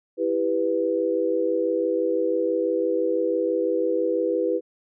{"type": "chord", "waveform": "sine", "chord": "E minor", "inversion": "none", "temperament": "just", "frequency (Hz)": [329.6, 395.6, 494.4], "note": ["E4", "G4", "B4"], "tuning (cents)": [0, 16, 2], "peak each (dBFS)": [-26, -26, -23], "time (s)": [0.17, 4.61], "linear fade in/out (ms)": 50, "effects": []}